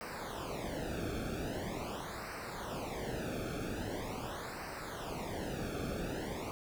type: noise with flanger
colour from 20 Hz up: brown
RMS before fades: -40 dBFS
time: 0.01-6.51 s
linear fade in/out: 0 ms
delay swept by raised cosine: 0.29 to 1.03 ms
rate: 0.43 Hz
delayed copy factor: -0.95
effects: none